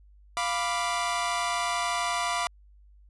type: chord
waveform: sawtooth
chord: B diminished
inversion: second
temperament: equal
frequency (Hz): 698.5 / 987.8 / 1174.7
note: F5 / B5 / D6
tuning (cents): 0 / 0 / 0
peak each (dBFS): -27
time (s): 0.37-2.47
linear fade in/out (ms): 0
effects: added 50 Hz sine -52 dBFS peak until 3.09 s + resampled to 24000 Hz